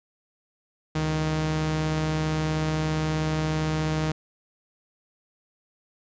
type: tone pair together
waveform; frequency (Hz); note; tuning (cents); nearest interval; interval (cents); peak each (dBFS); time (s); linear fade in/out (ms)
sawtooth; 69.45 / 155.9; C#2 / D#3; +4 / +4; octave + major second; 1400; -30 / -20; 0.95-4.12; 5
effects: resampled to 16000 Hz